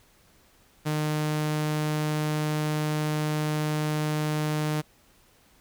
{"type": "tone", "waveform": "sawtooth", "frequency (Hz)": 152.4, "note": "D#3", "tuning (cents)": -36, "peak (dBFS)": -21, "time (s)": [0.85, 4.82], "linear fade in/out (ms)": 20, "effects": ["pink hiss -60 dBFS RMS until 5.6 s"]}